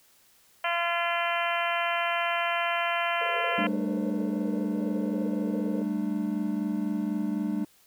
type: harmonic tone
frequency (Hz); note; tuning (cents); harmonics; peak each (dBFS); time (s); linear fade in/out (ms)
342.5; F4; -34; 2 / 3 / 4 / 5 / 6 / 7 / 8 / 9; -30 / -32 / -33 / -34 / -35 / -35 / -36 / -37; 0.64-3.67; 5
type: band-pass noise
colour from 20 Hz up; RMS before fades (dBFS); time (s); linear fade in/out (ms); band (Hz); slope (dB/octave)
white; -38; 3.21-5.82; 2; 430 to 550; 96
type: chord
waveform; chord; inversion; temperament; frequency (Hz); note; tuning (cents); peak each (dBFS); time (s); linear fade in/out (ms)
triangle; G suspended second; none; equal with one note detuned; 196 / 220 / 298.6; G3 / A3 / D4; 0 / 0 / +29; -29; 3.58-7.65; 5
effects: white hiss -61 dBFS RMS until 7.86 s